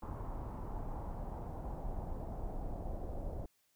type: noise with low-pass filter sweep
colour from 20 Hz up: brown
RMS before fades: -41 dBFS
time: 0.02-3.46 s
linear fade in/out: 5 ms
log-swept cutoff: 1000 to 660 Hz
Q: 2.8
effects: white hiss -75 dBFS RMS until 3.75 s